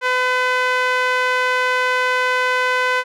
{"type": "tone with band-pass filter", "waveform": "sawtooth", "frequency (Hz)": 505, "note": "B4", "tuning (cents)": 39, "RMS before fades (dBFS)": -18, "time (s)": [0.01, 3.04], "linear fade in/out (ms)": 50, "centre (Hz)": 1600, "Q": 1.4, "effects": []}